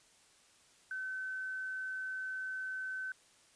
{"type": "tone", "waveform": "sine", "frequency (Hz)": 1526, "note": "G6", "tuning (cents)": -47, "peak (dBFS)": -37, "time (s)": [0.91, 3.12], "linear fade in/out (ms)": 2, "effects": ["white hiss -65 dBFS RMS until 3.55 s", "resampled to 22050 Hz"]}